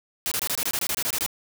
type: noise bursts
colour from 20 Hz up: white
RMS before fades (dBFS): -26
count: 13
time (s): 0.26-1.263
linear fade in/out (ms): 0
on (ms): 55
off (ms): 24
effects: none